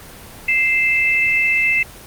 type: tone pair together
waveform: sine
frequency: 2090 / 2636 Hz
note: C7 / E7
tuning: -2 / -1 cents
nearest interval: major third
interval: 401 cents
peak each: -16 dBFS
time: 0.48-1.83 s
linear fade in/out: 5 ms
effects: pink hiss -38 dBFS RMS until 2.06 s + Opus 24 kbps